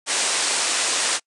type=low-pass noise; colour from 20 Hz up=white; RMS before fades=-22 dBFS; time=0.06-1.2 s; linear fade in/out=50 ms; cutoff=9500 Hz; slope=96 dB/octave; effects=noise-tail reverb RT60 0.1 s tail -26 dB re dry + high-pass 400 Hz 12 dB/octave